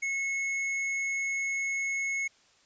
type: tone with hard clipping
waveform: sine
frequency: 2185 Hz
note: C#7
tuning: 26 cents flat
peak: -30 dBFS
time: 0.02-2.28 s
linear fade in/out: 10 ms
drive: 8 dB
effects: white hiss -63 dBFS RMS until 2.65 s + resampled to 16000 Hz